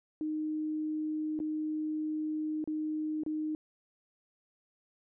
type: tone with dropouts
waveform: sine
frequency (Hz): 308.7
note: D#4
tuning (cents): -14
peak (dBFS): -31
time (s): 0.21-3.55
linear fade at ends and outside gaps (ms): 1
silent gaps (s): 1.391-1.401 / 2.641-2.675 / 3.235-3.263
effects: none